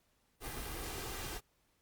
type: noise with comb filter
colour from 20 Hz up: pink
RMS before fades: -42 dBFS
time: 0.4-1.41 s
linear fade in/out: 50 ms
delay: 2.5 ms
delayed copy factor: +0.5
effects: pink hiss -75 dBFS RMS until 1.81 s + Opus 48 kbps